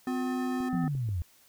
harmonic tone, 254.8 Hz, C4, 46 cents flat, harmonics 1 / 3 / 5 / 7, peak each -29 / -39 / -43 / -46 dBFS, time 0.07-0.88 s, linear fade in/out 2 ms
square tone, 358.4 Hz, F4, 45 cents sharp, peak -38 dBFS, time 0.07-0.69 s, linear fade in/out 5 ms
clicks, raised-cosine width 3 ms, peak -32 dBFS, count 5, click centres 0.605 / 0.749 / 0.841 / 0.951 / 1.089 s
sine linear sweep, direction down, 185 to 78.4 Hz, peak -28 dBFS, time 0.73-1.22 s, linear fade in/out 0 ms
effects white hiss -61 dBFS RMS until 1.48 s

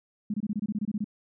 sine tone bursts, 209.2 Hz, G#3, 13 cents sharp, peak -26 dBFS, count 12, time 0.3-1.044 s, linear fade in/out 5 ms, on 40 ms, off 24 ms, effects none

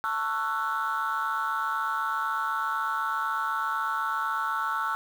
sine chord, F# minor seventh, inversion first, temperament just, 888 / 1110 / 1332 / 1480 Hz, A5 / C#6 / E6 / F#6, +16 / +2 / +18 / 0 cents, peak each -32 / -31 / -28 / -32 dBFS, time 0.04-4.95 s, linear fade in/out 0 ms, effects tanh soft clip ceiling -20 dBFS + 8-bit

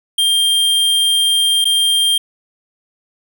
square tone with dropouts, 3192 Hz, G7, 31 cents sharp, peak -12 dBFS, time 0.18-2.18 s, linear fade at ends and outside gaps 5 ms, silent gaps 1.644-1.653 s, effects none

